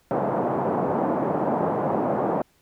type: band-pass noise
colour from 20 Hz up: white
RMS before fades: -24 dBFS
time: 0.11-2.42 s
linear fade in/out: 0 ms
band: 140 to 850 Hz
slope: 24 dB/octave
effects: pink hiss -63 dBFS RMS until 2.61 s